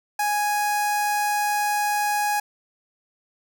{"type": "tone with notch filter", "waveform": "sawtooth", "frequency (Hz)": 830.6, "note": "G#5", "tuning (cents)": 0, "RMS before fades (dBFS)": -23, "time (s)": [0.19, 2.4], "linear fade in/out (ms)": 5, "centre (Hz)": 3500, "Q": 1.7, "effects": []}